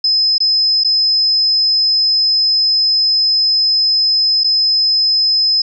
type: tone with dropouts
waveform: sine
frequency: 5100 Hz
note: D#8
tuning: 42 cents sharp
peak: -10 dBFS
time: 0.04-5.62 s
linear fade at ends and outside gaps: 5 ms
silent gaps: 0.382-0.403 / 0.837-0.846 / 4.436-4.443 s
effects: none